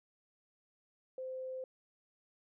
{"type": "tone", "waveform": "sine", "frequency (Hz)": 518, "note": "C5", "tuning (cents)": -17, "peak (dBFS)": -39, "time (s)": [1.18, 1.64], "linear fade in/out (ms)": 2, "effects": []}